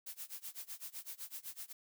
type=noise with tremolo; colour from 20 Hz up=blue; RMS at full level=-44 dBFS; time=0.06-1.73 s; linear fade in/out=10 ms; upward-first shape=sine; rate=7.9 Hz; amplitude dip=95%; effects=none